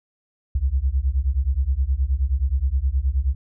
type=beating tone pair; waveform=sine; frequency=62.1 / 71.6 Hz; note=B1 / D2; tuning=+10 / -43 cents; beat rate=9.5 Hz; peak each=-21 dBFS; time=0.55-3.35 s; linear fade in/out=5 ms; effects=none